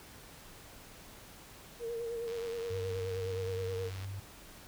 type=tone with vibrato; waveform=sine; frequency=465 Hz; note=A#4; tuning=4 cents flat; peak=-35 dBFS; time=1.79-3.91 s; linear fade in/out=50 ms; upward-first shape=sine; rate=9.5 Hz; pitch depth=37 cents each way
type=click train; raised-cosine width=0.2 ms; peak=-31 dBFS; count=168; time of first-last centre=2.28-4.045 s; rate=94.6 Hz
type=tone with pitch glide; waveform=sine; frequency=95.8 to 97.98 Hz; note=G2 to G2; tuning=-39 to 0 cents; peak=-38 dBFS; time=2.7-4.2 s; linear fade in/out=5 ms; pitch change=+39 cents; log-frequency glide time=4.01-4.07 s
effects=pink hiss -53 dBFS RMS until 4.67 s